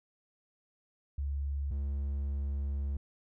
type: tone pair in turn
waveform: sine / triangle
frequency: 70.3 / 69.93 Hz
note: C#2 / C#2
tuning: +25 / +16 cents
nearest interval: unison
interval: 9 cents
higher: first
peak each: -31 / -29 dBFS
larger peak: second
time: 1.18-1.71 / 1.71-2.97 s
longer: second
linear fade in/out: 5 ms
effects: none